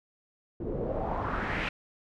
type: noise with low-pass filter sweep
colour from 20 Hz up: pink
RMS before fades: -32 dBFS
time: 0.6-1.69 s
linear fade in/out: 5 ms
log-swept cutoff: 330 to 2600 Hz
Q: 2.7
effects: none